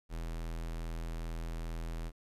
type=tone; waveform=square; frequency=41.2 Hz; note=E1; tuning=in tune; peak=-37 dBFS; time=0.09-2.12 s; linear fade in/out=50 ms; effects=resampled to 32000 Hz + 11-bit